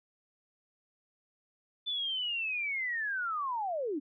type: linear sweep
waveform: sine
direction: down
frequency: 3526 to 261.6 Hz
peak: -31 dBFS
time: 1.86-4 s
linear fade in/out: 20 ms
effects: none